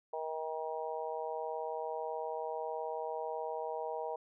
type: harmonic tone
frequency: 158.4 Hz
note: D#3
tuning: 31 cents sharp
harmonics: 3 / 4 / 5 / 6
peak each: -40 / -41 / -42 / -43 dBFS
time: 0.13-4.16 s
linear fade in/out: 5 ms
effects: none